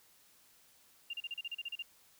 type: tone bursts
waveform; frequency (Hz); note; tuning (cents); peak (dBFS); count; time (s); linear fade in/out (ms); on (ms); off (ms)
sine; 2794; F7; 0; -37; 11; 1.1-1.824; 5; 34; 35
effects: white hiss -65 dBFS RMS until 2.19 s